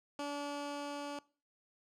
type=tone with level ramp; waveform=15% pulse; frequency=288 Hz; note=D4; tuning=34 cents flat; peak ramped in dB=-31 to -34 dBFS; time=0.19-1.19 s; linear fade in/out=2 ms; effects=noise-tail reverb RT60 0.4 s tail -22 dB re dry + low-pass 8000 Hz 12 dB/octave